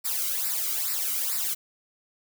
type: noise with flanger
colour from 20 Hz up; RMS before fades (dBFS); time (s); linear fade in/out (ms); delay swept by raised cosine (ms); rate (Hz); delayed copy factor
blue; -28; 0.04-1.55; 20; 0.31 to 1.17; 2.3; -0.9
effects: none